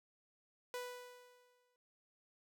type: tone with exponential decay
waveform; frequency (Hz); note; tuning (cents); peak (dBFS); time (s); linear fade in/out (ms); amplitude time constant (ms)
sawtooth; 493.9; B4; 0; -36; 0.74-1.76; 1; 220
effects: noise-tail reverb RT60 0.1 s tail -24 dB re dry